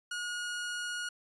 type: tone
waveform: sawtooth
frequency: 1443 Hz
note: F#6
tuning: 44 cents flat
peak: -31 dBFS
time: 0.11-1.09 s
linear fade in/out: 5 ms
effects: resampled to 24000 Hz